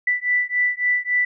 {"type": "beating tone pair", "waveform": "sine", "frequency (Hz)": [1975.5, 1979.1], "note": ["B6", "B6"], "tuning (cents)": [0, 3], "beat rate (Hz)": 3.6, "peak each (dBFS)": -21, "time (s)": [0.07, 1.25], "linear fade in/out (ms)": 5, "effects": []}